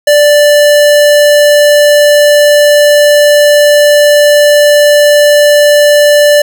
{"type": "tone", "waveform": "square", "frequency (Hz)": 587.3, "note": "D5", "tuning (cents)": 0, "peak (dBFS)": -3, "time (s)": [0.07, 6.42], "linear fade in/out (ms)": 5, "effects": []}